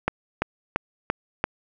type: click train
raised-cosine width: 0.5 ms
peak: -6 dBFS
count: 5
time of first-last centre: 0.08-1.441 s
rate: 2.94 Hz
effects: none